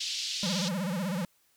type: band-pass noise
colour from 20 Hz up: white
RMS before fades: -34 dBFS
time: 0-0.69 s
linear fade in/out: 10 ms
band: 3100 to 5200 Hz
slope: 24 dB/octave
type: tone with vibrato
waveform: square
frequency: 185 Hz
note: F#3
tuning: in tune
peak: -30 dBFS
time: 0.43-1.25 s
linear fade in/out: 2 ms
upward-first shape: sine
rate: 16 Hz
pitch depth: 190 cents each way
effects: white hiss -68 dBFS RMS until 1.56 s